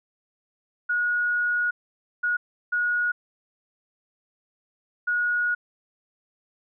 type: tone bursts at uneven times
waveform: sine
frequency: 1450 Hz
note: F#6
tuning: 35 cents flat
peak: -21 dBFS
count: 4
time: 0.89-1.71 / 2.23-2.37 / 2.72-3.12 / 5.07-5.55 s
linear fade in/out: 10 ms
effects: none